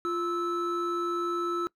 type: tone pair together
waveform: triangle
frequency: 347.2 / 1311 Hz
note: F4 / E6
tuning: -10 / -10 cents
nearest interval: octave + major seventh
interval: 2300 cents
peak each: -28 dBFS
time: 0.05-1.67 s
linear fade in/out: 0 ms
effects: noise-tail reverb RT60 0.1 s tail -22 dB re dry